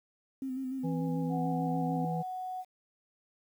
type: tone with vibrato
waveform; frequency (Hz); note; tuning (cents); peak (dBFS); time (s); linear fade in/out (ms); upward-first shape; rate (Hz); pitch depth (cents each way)
sine; 261.6; C4; 0; -33; 0.42-2.05; 2; square; 6.8; 35
type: harmonic tone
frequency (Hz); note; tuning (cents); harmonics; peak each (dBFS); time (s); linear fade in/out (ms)
164.81; E3; 0; 1 / 3 / 5; -32 / -40 / -44; 0.83-2.23; 20
type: tone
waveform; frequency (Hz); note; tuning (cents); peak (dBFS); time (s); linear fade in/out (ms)
sine; 740; F#5; 0; -35; 1.29-2.65; 50
effects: 10-bit